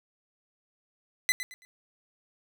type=tone with echo; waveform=sawtooth; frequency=2016 Hz; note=B6; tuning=35 cents sharp; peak=-18 dBFS; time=1.29-1.32 s; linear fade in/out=0 ms; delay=110 ms; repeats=3; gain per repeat=-11 dB; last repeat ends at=1.65 s; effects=none

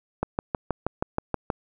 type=click train; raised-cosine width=1 ms; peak=-10 dBFS; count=9; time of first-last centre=0.23-1.502 s; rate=6.29 Hz; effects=none

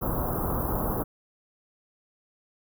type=band-stop noise; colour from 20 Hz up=pink; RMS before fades=-28 dBFS; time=0.01-1.04 s; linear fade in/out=20 ms; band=1300 to 12000 Hz; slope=48 dB/octave; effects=none

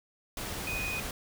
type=tone in noise; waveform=sine; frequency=2489 Hz; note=D#7; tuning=in tune; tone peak=-33 dBFS; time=0.67-1 s; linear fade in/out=2 ms; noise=pink; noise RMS=-37 dBFS; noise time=0.37-1.11 s; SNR=+1 dB; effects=none

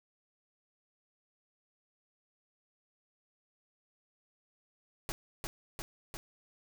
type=noise with echo; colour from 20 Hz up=pink; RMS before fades=-37 dBFS; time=5.09-5.12 s; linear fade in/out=0 ms; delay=350 ms; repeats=3; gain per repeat=-2 dB; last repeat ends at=6.17 s; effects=none

